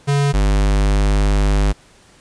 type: tone pair in turn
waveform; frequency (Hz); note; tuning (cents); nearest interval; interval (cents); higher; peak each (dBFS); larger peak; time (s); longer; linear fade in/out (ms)
square; 141.9 / 50.17; C#3 / G1; +41 / +41; octave + tritone; 1800; first; -14 / -13; second; 0.07-0.33 / 0.33-1.73; second; 20
effects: pink hiss -49 dBFS RMS until 2.2 s + resampled to 22050 Hz